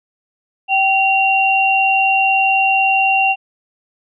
sine tone pair together, 774 / 2758 Hz, G5 / F7, -22 / -22 cents, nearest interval octave + minor seventh, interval 2200 cents, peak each -14 dBFS, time 0.68-3.36 s, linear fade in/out 50 ms, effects none

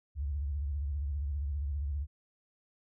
sine tone with vibrato, 71.4 Hz, D2, 48 cents flat, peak -31 dBFS, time 0.15-2.07 s, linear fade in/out 50 ms, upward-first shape sine, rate 15 Hz, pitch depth 140 cents each way, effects none

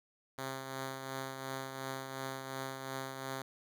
5% pulse tone with tremolo, 133.4 Hz, C3, 34 cents sharp, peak -26 dBFS, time 0.38-3.42 s, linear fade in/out 2 ms, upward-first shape triangle, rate 2.8 Hz, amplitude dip 50%, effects none

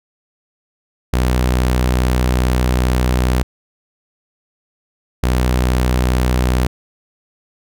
sawtooth tone pair in turn, 62.4 / 62.4 Hz, B1 / B1, +19 / +19 cents, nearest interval unison, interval 0 cents, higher neither, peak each -9 dBFS, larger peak neither, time 1.13-3.43 / 5.23-6.67 s, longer first, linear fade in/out 5 ms, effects none

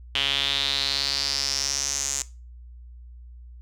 sawtooth tone with band-pass filter sweep, 138.59 Hz, C#3, in tune, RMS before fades -26 dBFS, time 0.15-2.22 s, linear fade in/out 2 ms, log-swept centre 3100 to 7000 Hz, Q 5.9, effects noise-tail reverb RT60 0.3 s tail -18 dB re dry + added 60 Hz sine -41 dBFS peak until 3.61 s

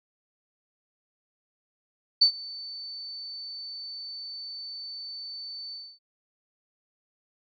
sine tone with ADSR envelope, 4524 Hz, C#8, 34 cents sharp, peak -13 dBFS, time 2.21-5.99 s, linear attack 11 ms, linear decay 90 ms, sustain -23 dB, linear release 260 ms, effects none

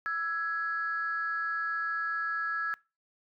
sine tone pair together, 1326.3 / 1671 Hz, E6 / G#6, +10 / +10 cents, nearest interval major third, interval 400 cents, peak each -32 / -31 dBFS, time 0.06-2.74 s, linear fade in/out 0 ms, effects noise-tail reverb RT60 0.3 s tail -24 dB re dry + tanh soft clip ceiling -22 dBFS

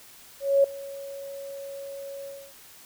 sine tone with ADSR envelope, 554.4 Hz, C#5, in tune, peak -14 dBFS, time 0.4-2.54 s, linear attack 240 ms, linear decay 4 ms, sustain -21 dB, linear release 290 ms, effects white hiss -50 dBFS RMS until 2.85 s

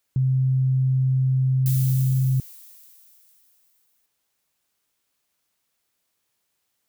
sine tone, 130.8 Hz, C3, in tune, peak -17 dBFS, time 0.16-2.4 s, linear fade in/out 2 ms
violet noise with exponential decay, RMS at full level -30 dBFS, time 1.66-4.06 s, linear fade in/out 0 ms, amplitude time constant 520 ms
effects white hiss -75 dBFS RMS until 6.88 s

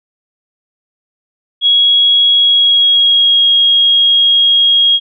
sine tone with pitch glide, 3322 to 3276 Hz, G#7 to G#7, 0 to -24 cents, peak -6 dBFS, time 1.61-5 s, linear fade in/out 50 ms, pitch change -24 cents, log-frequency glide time 2.35-3.47 s, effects none

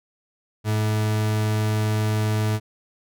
40% pulse tone, 107.5 Hz, A2, 40 cents flat, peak -19 dBFS, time 0.64-2.6 s, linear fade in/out 50 ms, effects none

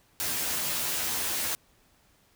white noise with comb filter, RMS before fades -30 dBFS, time 0.2-1.55 s, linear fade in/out 0 ms, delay 12 ms, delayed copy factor +0.95, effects pink hiss -64 dBFS RMS until 2.35 s

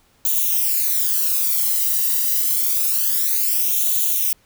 violet noise with flanger, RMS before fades -19 dBFS, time 0.25-4.33 s, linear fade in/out 2 ms, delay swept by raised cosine 0.29 to 1.05 ms, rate 0.27 Hz, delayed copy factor +0.9, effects pink hiss -58 dBFS RMS until 4.45 s

